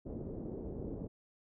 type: low-pass noise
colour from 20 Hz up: white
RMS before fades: -42 dBFS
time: 0.05-1.08 s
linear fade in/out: 20 ms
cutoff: 430 Hz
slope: 24 dB/octave
effects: none